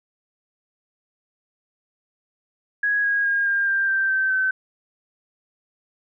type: tone with pitch steps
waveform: sine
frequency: 1661.2 / 1642.1 / 1623.3 / 1604.6 / 1586.2 / 1568 / 1550 / 1532.2 Hz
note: G#6 / G#6 / G#6 / G6 / G6 / G6 / G6 / G6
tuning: 0 / -20 / -40 / +40 / +20 / 0 / -20 / -40 cents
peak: -18 dBFS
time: 2.83-4.51 s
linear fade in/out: 5 ms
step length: 210 ms
effects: none